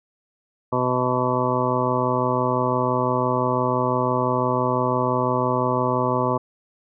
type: harmonic tone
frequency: 125.9 Hz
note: B2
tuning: 34 cents sharp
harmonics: 1 / 2 / 3 / 4 / 5 / 7 / 8 / 9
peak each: -27 / -27 / -27 / -27 / -27 / -27 / -27 / -27 dBFS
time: 0.72-6.38 s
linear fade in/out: 10 ms
effects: none